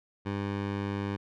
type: tone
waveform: 15% pulse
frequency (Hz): 100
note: G2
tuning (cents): +35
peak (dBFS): -24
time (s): 0.25-1.17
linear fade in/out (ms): 20
effects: low-pass 3000 Hz 12 dB/octave